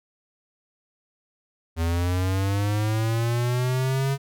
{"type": "linear sweep", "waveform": "square", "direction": "up", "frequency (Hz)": [81.4, 138.59], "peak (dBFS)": -22, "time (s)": [1.76, 4.18], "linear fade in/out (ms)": 50, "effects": []}